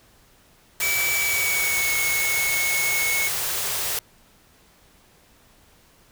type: band-stop noise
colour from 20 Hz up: white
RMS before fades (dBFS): -26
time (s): 0.8-3.99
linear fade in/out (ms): 2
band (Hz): 170 to 340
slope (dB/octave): 48
type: tone with pitch glide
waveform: square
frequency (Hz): 2300 to 2196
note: D7 to C#7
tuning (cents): -37 to -17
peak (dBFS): -23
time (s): 0.81-3.29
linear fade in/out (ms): 20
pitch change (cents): -80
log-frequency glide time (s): 1.15-1.93
effects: pink hiss -56 dBFS RMS until 6.11 s